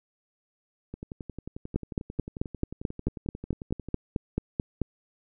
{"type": "two click trains", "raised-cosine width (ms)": 3, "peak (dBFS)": [-13, -24], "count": [15, 34], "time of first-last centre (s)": [[1.76, 4.817], [0.94, 3.886]], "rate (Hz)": [4.58, 11.2], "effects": []}